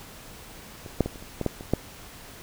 clicks, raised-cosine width 2 ms, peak -25 / -6 / -16 / -27 / -30 / -14 / -10 / -24 / -7 dBFS, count 9, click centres 0.862 / 1.007 / 1.06 / 1.158 / 1.225 / 1.413 / 1.463 / 1.609 / 1.736 s, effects pink hiss -45 dBFS RMS until 2.42 s

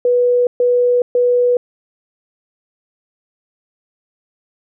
sine tone bursts, 490 Hz, B4, 14 cents flat, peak -10 dBFS, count 3, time 0.05-1.57 s, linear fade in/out 2 ms, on 420 ms, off 130 ms, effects none

